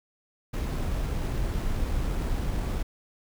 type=noise with sample-and-hold; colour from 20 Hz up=brown; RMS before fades=-28 dBFS; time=0.53-2.83 s; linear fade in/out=10 ms; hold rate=8820 Hz; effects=none